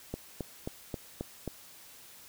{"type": "click train", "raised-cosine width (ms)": 2, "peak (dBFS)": -21, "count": 6, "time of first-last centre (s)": [0.14, 1.477], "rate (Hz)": 3.74, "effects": ["white hiss -53 dBFS RMS until 2.28 s"]}